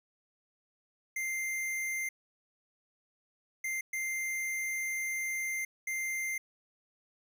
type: tone bursts at uneven times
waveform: square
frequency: 2093 Hz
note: C7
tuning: in tune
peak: -33 dBFS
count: 4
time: 1.16-2.09 / 3.64-3.81 / 3.93-5.65 / 5.87-6.38 s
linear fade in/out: 5 ms
effects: none